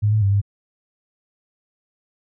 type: tone with pitch steps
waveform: sine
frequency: 104.9 / 108 / 99 / 100.9 Hz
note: G#2 / A2 / G2 / G#2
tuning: +18 / -32 / +18 / -49 cents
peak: -14 dBFS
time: 0.02-0.416 s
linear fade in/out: 20 ms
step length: 99 ms
effects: none